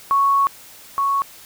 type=tone pair in turn; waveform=sine; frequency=1108.7 / 1108.7 Hz; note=C#6 / C#6; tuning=0 / 0 cents; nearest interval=unison; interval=0 cents; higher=neither; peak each=-13 / -16 dBFS; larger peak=first; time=0.11-0.47 / 0.98-1.22 s; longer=first; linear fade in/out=0 ms; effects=white hiss -43 dBFS RMS until 1.45 s